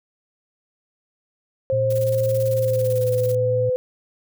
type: tone with pitch glide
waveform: sine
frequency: 530 to 505.8 Hz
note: C5 to B4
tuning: +22 to +41 cents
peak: -18 dBFS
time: 1.7-3.76 s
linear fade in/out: 0 ms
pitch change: -81 cents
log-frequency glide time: 2.48-3.11 s
type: tone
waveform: sine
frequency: 115.8 Hz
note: A#2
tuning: 11 cents flat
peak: -23 dBFS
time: 1.72-3.7 s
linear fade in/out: 10 ms
type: noise with tremolo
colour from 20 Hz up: blue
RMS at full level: -36 dBFS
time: 1.9-3.35 s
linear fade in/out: 5 ms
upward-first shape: square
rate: 18 Hz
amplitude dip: 70%
effects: none